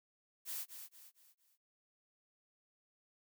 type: noise with echo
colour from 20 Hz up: blue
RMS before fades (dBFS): -42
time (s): 0.45-0.66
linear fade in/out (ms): 50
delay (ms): 230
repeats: 4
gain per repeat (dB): -8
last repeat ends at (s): 1.58
effects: noise-tail reverb RT60 0.1 s tail -17 dB re dry